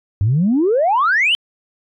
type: exponential sweep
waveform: sine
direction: up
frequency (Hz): 93.7 to 3147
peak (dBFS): -11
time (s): 0.21-1.35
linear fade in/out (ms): 0
effects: tanh soft clip ceiling -8 dBFS